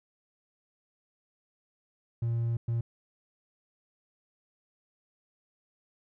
triangle tone bursts at uneven times, 116.54 Hz, A#2, in tune, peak -24 dBFS, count 2, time 2.22-2.57 / 2.68-2.81 s, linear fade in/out 5 ms, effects tanh soft clip ceiling -20 dBFS

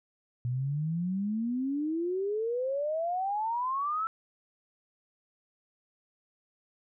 sine exponential sweep, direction up, 119.5 to 1338 Hz, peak -28 dBFS, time 0.45-4.07 s, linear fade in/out 0 ms, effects none

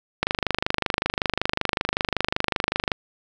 click train, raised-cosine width 0.3 ms, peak -4 dBFS, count 69, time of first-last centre 0.23-2.918 s, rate 25.3 Hz, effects none

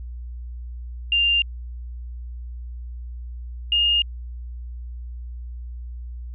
sine tone pair in turn, 2794 / 2835 Hz, F7 / F7, 0 / +25 cents, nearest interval unison, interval 25 cents, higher second, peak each -16 dBFS, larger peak neither, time 1.12-1.42 / 3.72-4.02 s, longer neither, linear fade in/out 2 ms, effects added 60 Hz sine -31 dBFS peak until 6.34 s

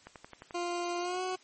click train, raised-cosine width 0.5 ms, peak -30 dBFS, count 6, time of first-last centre 0.07-0.509 s, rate 11.4 Hz
20% pulse tone with pitch glide, 349.2 to 370 Hz, F4 to F#4, 0 to 0 cents, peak -27 dBFS, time 0.54-1.36 s, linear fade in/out 10 ms, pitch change +100 cents, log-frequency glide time 0.99-1.22 s
effects white hiss -60 dBFS RMS until 1.43 s + MP3 32 kbps

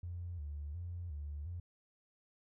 triangle tone with vibrato, 80 Hz, D#2, 49 cents sharp, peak -36 dBFS, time 0.03-1.6 s, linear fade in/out 5 ms, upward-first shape square, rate 1.4 Hz, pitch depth 150 cents each way, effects tanh soft clip ceiling -38 dBFS

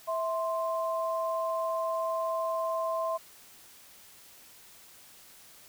sine tone pair together, 654.5 / 1046.5 Hz, E5 / C6, -13 / 0 cents, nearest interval minor sixth, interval 813 cents, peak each -30 / -32 dBFS, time 0.07-3.18 s, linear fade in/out 20 ms, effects white hiss -54 dBFS RMS until 5.68 s

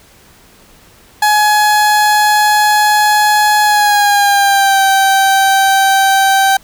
30% pulse tone with pitch glide, 843 to 777.5 Hz, G#5 to G5, +26 to -14 cents, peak -5 dBFS, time 1.22-6.57 s, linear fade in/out 5 ms, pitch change -140 cents, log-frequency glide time 3.63-4.82 s, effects pink hiss -44 dBFS RMS until 6.63 s

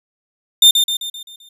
40% pulse tone with echo, 3609 Hz, A7, 43 cents sharp, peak -4 dBFS, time 0.62-0.71 s, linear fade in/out 5 ms, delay 130 ms, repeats 6, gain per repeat -6 dB, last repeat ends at 1.49 s, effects none

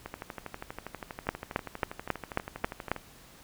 two click trains, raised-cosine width 0.5 ms, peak -22 / -11 dBFS, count 37 / 7, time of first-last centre 0.06-2.963 / 1.29-2.916 s, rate 12.4 / 3.69 Hz, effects pink hiss -54 dBFS RMS until 3.43 s

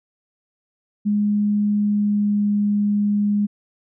sine tone with pitch glide, 207.2 to 205.9 Hz, G#3 to G#3, -4 to -15 cents, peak -16 dBFS, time 1.05-3.47 s, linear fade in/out 20 ms, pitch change -11 cents, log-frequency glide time 1.75-2.47 s, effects none

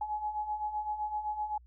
sine beating tone pair, 840 / 847.8 Hz, G#5 / G#5, +19 / +35 cents, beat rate 7.8 Hz, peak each -39 / -33 dBFS, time 0.01-1.58 s, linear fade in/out 5 ms, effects added 60 Hz sine -54 dBFS peak until 1.66 s

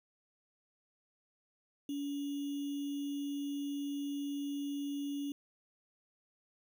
sine tone with sample-and-hold, 284 Hz, C#4, 42 cents sharp, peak -35 dBFS, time 1.89-5.32 s, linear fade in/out 2 ms, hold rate 3150 Hz, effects none

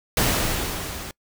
pink noise with level ramp, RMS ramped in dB -19 to -35 dBFS, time 0.17-1.11 s, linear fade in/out 2 ms, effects noise-tail reverb RT60 0.1 s tail -25 dB re dry

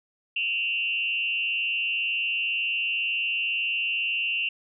sine tone with frequency modulation, 2754 Hz, F7, 25 cents flat, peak -24 dBFS, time 0.36-4.49 s, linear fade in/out 5 ms, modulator 190 Hz, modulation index 0.75, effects none

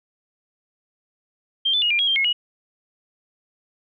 sine tone with pitch steps, 3174 / 3502 / 2876 / 2391 / 3301 / 3175 / 2169 / 2906 Hz, G7 / A7 / F#7 / D7 / G#7 / G7 / C#7 / F#7, +21 / -9 / -50 / +30 / -11 / +21 / -38 / -32 cents, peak -17 dBFS, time 1.65-2.33 s, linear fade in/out 10 ms, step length 85 ms, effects none

